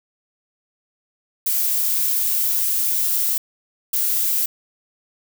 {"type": "noise bursts at uneven times", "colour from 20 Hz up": "violet", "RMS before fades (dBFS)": -20, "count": 2, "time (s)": [[1.46, 3.38], [3.93, 4.46]], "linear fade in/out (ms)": 5, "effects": []}